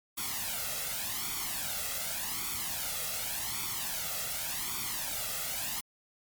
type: noise with flanger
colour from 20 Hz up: white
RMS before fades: -35 dBFS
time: 0.17-5.81 s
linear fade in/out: 10 ms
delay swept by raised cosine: 0.88 to 1.53 ms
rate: 0.87 Hz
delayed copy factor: +0.75
effects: MP3 96 kbps